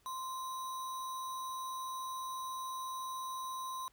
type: tone with sample-and-hold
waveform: sine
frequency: 1043 Hz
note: C6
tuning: 6 cents flat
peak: -38 dBFS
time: 0.06-3.88 s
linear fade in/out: 0 ms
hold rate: 4900 Hz
effects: pink hiss -70 dBFS RMS until 3.92 s